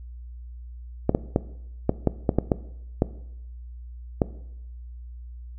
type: clicks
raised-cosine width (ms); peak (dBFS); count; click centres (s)
2; -5; 10; 1.094 / 1.149 / 1.361 / 1.894 / 2.073 / 2.292 / 2.386 / 2.518 / 3.021 / 4.218
effects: noise-tail reverb RT60 0.8 s tail -17 dB re dry + added 60 Hz sine -37 dBFS peak until 5.58 s